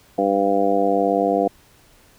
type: harmonic tone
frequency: 99.1 Hz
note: G2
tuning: 19 cents sharp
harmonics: 2 / 3 / 4 / 5 / 6 / 7 / 8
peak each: -27 / -23 / -25 / -21 / -30 / -20 / -30 dBFS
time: 0.18-1.48 s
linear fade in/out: 5 ms
effects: pink hiss -53 dBFS RMS until 2.18 s